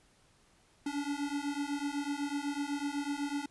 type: beating tone pair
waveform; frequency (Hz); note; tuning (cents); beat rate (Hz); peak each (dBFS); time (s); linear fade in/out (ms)
square; 282.6 / 290.6; C#4 / D4; +34 / -18; 8; -37 / -37; 0.86-3.46; 5
effects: pink hiss -66 dBFS RMS until 3.5 s + resampled to 24000 Hz